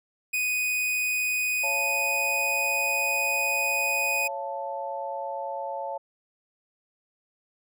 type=tone; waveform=45% pulse; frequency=2489 Hz; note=D#7; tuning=in tune; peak=-24 dBFS; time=0.33-4.28 s; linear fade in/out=10 ms
type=chord; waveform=sine; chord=Db augmented; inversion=none; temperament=equal with one note detuned; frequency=554.4 / 683.3 / 880 Hz; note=Db5 / F5 / A5; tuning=0 / -38 / 0 cents; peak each=-34 / -36 / -33 dBFS; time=1.63-5.98 s; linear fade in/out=10 ms
effects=none